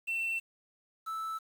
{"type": "tone pair in turn", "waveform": "triangle", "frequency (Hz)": [2694, 1314.7], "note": ["E7", "E6"], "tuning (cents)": [37, -5], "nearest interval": "octave", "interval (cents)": 1242, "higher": "first", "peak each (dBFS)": [-28, -32], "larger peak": "first", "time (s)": [[0.07, 0.4], [1.06, 1.39]], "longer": "neither", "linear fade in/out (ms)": 20, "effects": ["tanh soft clip ceiling -25 dBFS", "9-bit"]}